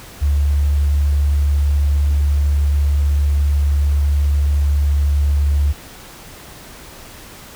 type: tone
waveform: sine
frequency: 72 Hz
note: D2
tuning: 34 cents flat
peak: -12 dBFS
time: 0.21-5.73 s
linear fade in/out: 20 ms
effects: pink hiss -38 dBFS RMS until 7.55 s